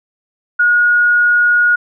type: tone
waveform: sine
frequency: 1444 Hz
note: F#6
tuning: 43 cents flat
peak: -8 dBFS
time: 0.59-1.76 s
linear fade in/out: 10 ms
effects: none